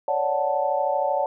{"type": "chord", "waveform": "sine", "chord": "D major seventh", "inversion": "third", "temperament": "equal", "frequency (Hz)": [554.4, 587.3, 740, 880], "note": ["C#5", "D5", "F#5", "A5"], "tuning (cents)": [0, 0, 0, 0], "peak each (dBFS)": -26, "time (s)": [0.08, 1.26], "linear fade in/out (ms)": 2, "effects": []}